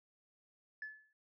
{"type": "tone with exponential decay", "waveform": "sine", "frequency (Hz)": 1727, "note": "A6", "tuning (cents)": -33, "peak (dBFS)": -38, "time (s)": [0.82, 1.13], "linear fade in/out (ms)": 2, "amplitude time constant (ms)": 67, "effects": ["tanh soft clip ceiling -37 dBFS"]}